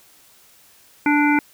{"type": "harmonic tone", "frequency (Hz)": 293.7, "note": "D4", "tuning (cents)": 0, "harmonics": [1, 3, 5, 7, 8], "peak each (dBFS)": [-16, -21, -23, -24, -25], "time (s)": [1.06, 1.39], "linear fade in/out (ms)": 2, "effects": ["white hiss -52 dBFS RMS until 1.53 s"]}